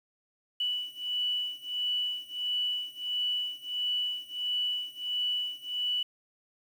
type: beating tone pair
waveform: sine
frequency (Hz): 2960 / 2961.5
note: F#7 / F#7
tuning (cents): 0 / +1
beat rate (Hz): 1.5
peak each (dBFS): -32 / -33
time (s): 0.6-6.03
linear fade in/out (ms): 5
effects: 9-bit